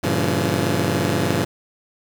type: chord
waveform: 15% pulse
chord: G diminished seventh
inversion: none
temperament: just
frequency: 98 / 117.6 / 141.12 / 169.34 Hz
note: G2 / Bb2 / Db3 / Fb3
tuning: 0 / +16 / +31 / +47 cents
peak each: -17 / -19 / -18 / -17 dBFS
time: 0.03-1.45 s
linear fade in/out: 10 ms
effects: 7-bit